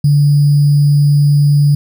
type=tone with sample-and-hold; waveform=sine; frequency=145.1 Hz; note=D3; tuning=21 cents flat; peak=-6 dBFS; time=0.04-1.75 s; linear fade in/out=5 ms; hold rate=4900 Hz; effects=none